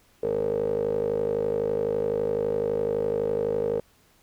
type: tone with band-pass filter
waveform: 15% pulse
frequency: 51.91 Hz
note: G#1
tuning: in tune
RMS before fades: -26 dBFS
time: 0.23-3.8 s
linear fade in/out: 5 ms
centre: 450 Hz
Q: 9.5
effects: pink hiss -61 dBFS RMS until 4.22 s